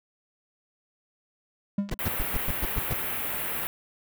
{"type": "tone with exponential decay", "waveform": "triangle", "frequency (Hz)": 200.6, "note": "G3", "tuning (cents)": 40, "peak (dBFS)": -18, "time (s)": [1.78, 1.98], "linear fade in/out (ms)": 5, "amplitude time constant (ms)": 42}
{"type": "clicks", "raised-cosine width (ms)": 0.2, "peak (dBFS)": -24, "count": 2, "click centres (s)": [1.89, 1.896]}
{"type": "noise bursts", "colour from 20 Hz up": "brown", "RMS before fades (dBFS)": -26, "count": 8, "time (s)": [1.91, 2.936], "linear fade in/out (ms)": 5, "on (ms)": 32, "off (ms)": 110}
{"type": "band-stop noise", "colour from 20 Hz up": "white", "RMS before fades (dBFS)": -31, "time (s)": [1.99, 3.67], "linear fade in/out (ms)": 0, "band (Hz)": [2800, 12000], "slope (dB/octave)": 24}
{"effects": []}